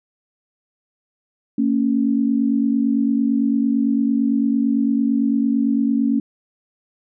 sine tone pair together, 228.3 / 277.2 Hz, A#3 / C#4, -36 / 0 cents, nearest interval minor third, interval 336 cents, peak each -18 dBFS, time 1.58-6.2 s, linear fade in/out 5 ms, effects none

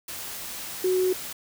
sine tone in noise, 370 Hz, F#4, in tune, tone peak -20 dBFS, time 0.84-1.13 s, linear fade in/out 5 ms, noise white, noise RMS -36 dBFS, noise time 0.08-1.33 s, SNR +13 dB, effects none

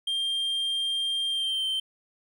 triangle tone with pitch glide, 3190 to 3119 Hz, G7 to G7, +30 to -9 cents, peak -24 dBFS, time 0.07-1.8 s, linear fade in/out 5 ms, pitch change -39 cents, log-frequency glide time 1.29-1.65 s, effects none

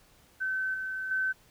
sine tone with level steps, 1531 Hz, G6, 41 cents flat, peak -28 / -32 / -26 dBFS, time 0.4-1.33 s, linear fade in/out 20 ms, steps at 0.74 / 1.11 s, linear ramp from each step 2 ms, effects pink hiss -61 dBFS RMS until 1.5 s

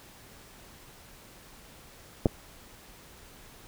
clicks, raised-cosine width 2 ms, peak -7 / -18 dBFS, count 2, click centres 2.258 / 2.267 s, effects pink hiss -52 dBFS RMS until 3.67 s

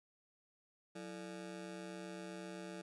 25% pulse ring-modulated tone, 257.4 Hz, C4, 28 cents flat, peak -39 dBFS, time 0.95-2.82 s, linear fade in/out 10 ms, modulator 74.8 Hz, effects resampled to 24000 Hz

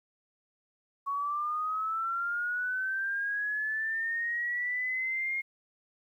sine linear sweep, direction up, 1108.7 to 2144 Hz, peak -29 dBFS, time 1.06-5.42 s, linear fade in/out 20 ms, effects 11-bit

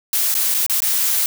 blue noise with dropouts, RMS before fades -18 dBFS, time 0.13-1.26 s, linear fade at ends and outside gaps 1 ms, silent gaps 0.342-0.35 / 0.542-0.546 / 0.664-0.697 / 0.804-0.82 s, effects none

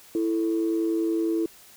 sine tone pair together, 331.1 / 441.6 Hz, E4 / A4, +8 / +6 cents, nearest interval perfect fourth, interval 498 cents, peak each -22 / -29 dBFS, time 0.15-1.46 s, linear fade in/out 2 ms, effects tanh soft clip ceiling -15 dBFS + white hiss -51 dBFS RMS until 1.76 s

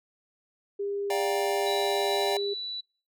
sine tone, 402.3 Hz, G4, 45 cents sharp, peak -28 dBFS, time 0.79-2.54 s, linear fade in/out 10 ms
square chord, G minor seventh, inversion second, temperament just, 588 / 705.6 / 784 / 940.8 Hz, D5 / F5 / G5 / Bb5, +2 / +18 / 0 / +16 cents, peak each -32 / -34 / -33 / -37 dBFS, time 1.1-2.37 s, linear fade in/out 2 ms
sine tone with pitch glide, 3919 to 3953 Hz, B7 to B7, -14 to +1 cents, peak -32 dBFS, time 1.66-2.81 s, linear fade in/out 10 ms, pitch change +15 cents, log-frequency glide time 2.01-2.45 s
effects noise-tail reverb RT60 0.4 s tail -26 dB re dry

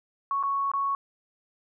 sine tone with dropouts, 1108.7 Hz, C#6, in tune, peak -24 dBFS, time 0.31-0.95 s, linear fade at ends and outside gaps 1 ms, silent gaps 0.428-0.435 / 0.716-0.736 s, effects none

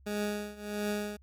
20% pulse tone with tremolo, 207.7 Hz, G#3, in tune, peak -24 dBFS, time 0.06-1.17 s, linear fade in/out 10 ms, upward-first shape triangle, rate 1.5 Hz, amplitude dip 90%, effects added 67 Hz sine -55 dBFS peak until 1.22 s + MP3 96 kbps

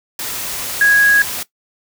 sine tone in noise, 1655 Hz, G#6, 6 cents flat, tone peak -8 dBFS, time 0.81-1.22 s, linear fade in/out 2 ms, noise white, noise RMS -24 dBFS, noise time 0.19-1.43 s, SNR +13 dB, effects noise-tail reverb RT60 0.1 s tail -17 dB re dry

